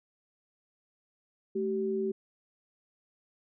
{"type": "tone pair together", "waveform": "sine", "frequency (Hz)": [216.5, 385], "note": ["A3", "G4"], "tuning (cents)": [-28, -31], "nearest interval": "minor seventh", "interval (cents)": 997, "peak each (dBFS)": [-34, -29], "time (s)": [1.55, 2.12], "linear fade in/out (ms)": 10, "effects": []}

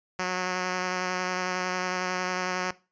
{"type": "tone with vibrato", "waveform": "5% pulse", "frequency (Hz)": 182.9, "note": "F#3", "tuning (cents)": -20, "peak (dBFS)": -16, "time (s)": [0.19, 2.71], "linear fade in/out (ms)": 2, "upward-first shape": "square", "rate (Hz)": 11, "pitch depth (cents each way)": 10, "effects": ["noise-tail reverb RT60 0.3 s tail -19 dB re dry", "resampled to 16000 Hz"]}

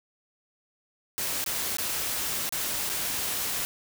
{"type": "noise with dropouts", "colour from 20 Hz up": "white", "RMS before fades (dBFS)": -30, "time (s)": [1.18, 3.65], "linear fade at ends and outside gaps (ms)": 0, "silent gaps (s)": [[1.441, 1.462], [1.769, 1.784], [2.492, 2.524], [2.893, 2.898]], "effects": []}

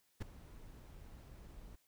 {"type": "noise with ADSR envelope", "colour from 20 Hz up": "brown", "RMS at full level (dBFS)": -36, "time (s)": [0.2, 1.76], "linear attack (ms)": 20, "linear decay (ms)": 8, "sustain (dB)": -18, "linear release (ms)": 12, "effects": ["white hiss -75 dBFS RMS until 1.87 s"]}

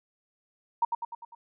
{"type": "tone with echo", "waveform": "sine", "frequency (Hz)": 935, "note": "A#5", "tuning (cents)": 5, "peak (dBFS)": -20, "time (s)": [0.82, 0.85], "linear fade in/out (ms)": 5, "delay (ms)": 100, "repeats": 5, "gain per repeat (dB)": -5, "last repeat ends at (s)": 1.35, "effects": []}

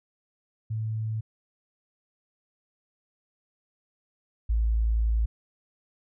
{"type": "tone pair in turn", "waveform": "sine", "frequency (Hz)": [110, 55.51], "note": ["A2", "A1"], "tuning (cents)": [0, 16], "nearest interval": "octave", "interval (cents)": 1184, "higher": "first", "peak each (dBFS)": [-27, -21], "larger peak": "second", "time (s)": [[0.7, 1.21], [4.49, 5.26]], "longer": "second", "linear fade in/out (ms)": 10, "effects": []}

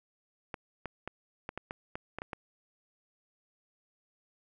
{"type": "clicks", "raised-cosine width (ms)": 0.5, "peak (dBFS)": -22, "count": 10, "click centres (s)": [0.542, 0.857, 1.076, 1.491, 1.576, 1.709, 1.955, 2.186, 2.219, 2.332], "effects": []}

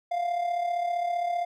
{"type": "tone with amplitude modulation", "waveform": "triangle", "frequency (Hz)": 698.5, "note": "F5", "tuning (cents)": 0, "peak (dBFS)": -21, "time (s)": [0.11, 1.45], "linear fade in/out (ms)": 10, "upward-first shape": "sine", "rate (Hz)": 35.3, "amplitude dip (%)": 55, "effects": []}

